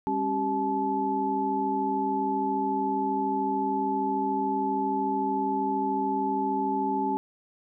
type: tone cluster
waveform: sine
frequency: 200.9 / 274.1 / 388.5 / 865 Hz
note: G3 / C#4 / G4 / A5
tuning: +43 / -19 / -16 / -30 cents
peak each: -34 / -30 / -32 / -27 dBFS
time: 0.07-7.17 s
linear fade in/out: 0 ms
effects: none